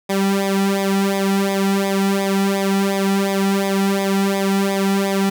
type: tone with flanger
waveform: sawtooth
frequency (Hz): 196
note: G3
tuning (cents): 0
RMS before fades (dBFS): -18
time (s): 0.09-5.3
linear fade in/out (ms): 10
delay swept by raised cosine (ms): 0.69 to 1.89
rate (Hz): 2.8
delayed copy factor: -0.9
effects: 7-bit